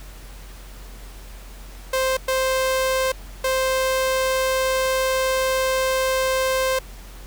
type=tone bursts at uneven times; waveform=sawtooth; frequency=523.3 Hz; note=C5; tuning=in tune; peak=-15 dBFS; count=3; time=1.93-2.17 / 2.28-3.12 / 3.44-6.79 s; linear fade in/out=5 ms; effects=added 45 Hz sine -37 dBFS peak until 7.26 s + pink hiss -45 dBFS RMS until 7.26 s